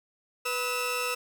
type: tone cluster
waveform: sawtooth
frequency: 492.8 / 1283 / 2682 Hz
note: B4 / E6 / E7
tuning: -4 / -47 / +29 cents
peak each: -29 dBFS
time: 0.45-1.15 s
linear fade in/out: 10 ms
effects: none